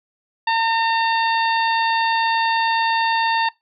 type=harmonic tone; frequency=909 Hz; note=A#5; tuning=44 cents flat; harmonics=1 / 2 / 3 / 4 / 5; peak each=-17 / -23 / -27 / -29 / -31 dBFS; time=0.47-3.49 s; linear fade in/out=5 ms; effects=noise-tail reverb RT60 0.2 s tail -23 dB re dry